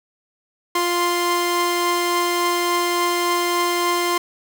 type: tone pair together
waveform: sawtooth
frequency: 350 / 1046.5 Hz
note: F4 / C6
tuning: +4 / 0 cents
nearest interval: octave + perfect fifth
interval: 1896 cents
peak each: -17 dBFS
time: 0.75-4.18 s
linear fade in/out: 5 ms
effects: none